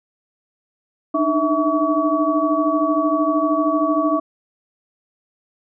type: tone cluster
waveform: sine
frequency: 297 / 310 / 653 / 1134 Hz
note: D4 / D#4 / E5 / C#6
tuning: +20 / -6 / -17 / +39 cents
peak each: -21 dBFS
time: 1.14-4.2 s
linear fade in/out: 10 ms
effects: none